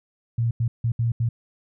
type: tone bursts at uneven times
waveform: sine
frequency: 116.54 Hz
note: A#2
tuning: in tune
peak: -19 dBFS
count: 5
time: 0.38-0.51 / 0.6-0.68 / 0.84-0.92 / 0.99-1.12 / 1.2-1.29 s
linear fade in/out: 5 ms
effects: none